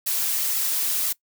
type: noise with flanger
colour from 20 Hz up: blue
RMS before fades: -24 dBFS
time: 0.06-1.13 s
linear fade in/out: 10 ms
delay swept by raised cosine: 1.5 to 6.1 ms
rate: 2 Hz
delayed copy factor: +0.55
effects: noise-tail reverb RT60 0.1 s tail -21 dB re dry